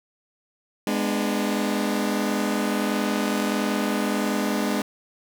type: chord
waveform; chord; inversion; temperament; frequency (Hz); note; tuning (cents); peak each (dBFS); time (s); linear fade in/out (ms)
sawtooth; G# diminished; none; just; 207.7 / 249.2 / 299; G#3 / B3 / D4; 0 / +16 / +31; -21 / -24 / -24; 0.87-4.82; 2
effects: none